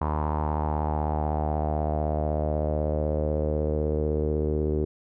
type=tone with low-pass filter sweep; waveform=sawtooth; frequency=76.1 Hz; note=D#2; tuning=38 cents flat; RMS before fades=-26 dBFS; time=0.01-4.85 s; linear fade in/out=5 ms; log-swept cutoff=1000 to 400 Hz; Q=5.1; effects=none